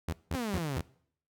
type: tone bursts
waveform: sawtooth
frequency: 82.41 Hz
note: E2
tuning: in tune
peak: -27 dBFS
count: 4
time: 0.08-0.812 s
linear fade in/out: 5 ms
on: 48 ms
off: 180 ms
type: exponential sweep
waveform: sawtooth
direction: down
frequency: 273.6 to 123.47 Hz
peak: -28 dBFS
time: 0.34-0.78 s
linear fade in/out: 5 ms
effects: noise-tail reverb RT60 0.6 s tail -21 dB re dry